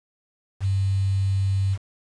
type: tone with quantisation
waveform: sine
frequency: 97.2 Hz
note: G2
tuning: 14 cents flat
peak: -19 dBFS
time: 0.6-1.78 s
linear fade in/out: 50 ms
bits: 7
effects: resampled to 22050 Hz